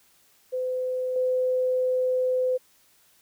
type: tone with level steps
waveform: sine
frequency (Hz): 509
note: C5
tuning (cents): -48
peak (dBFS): -25 / -21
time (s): 0.52-2.58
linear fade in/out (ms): 20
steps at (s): 1.16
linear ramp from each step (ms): 2
effects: white hiss -61 dBFS RMS until 3.21 s